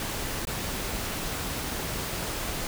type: noise with dropouts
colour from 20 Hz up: pink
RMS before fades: -32 dBFS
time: 0-2.67 s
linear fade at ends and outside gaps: 1 ms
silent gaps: 0.452-0.471 s
effects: none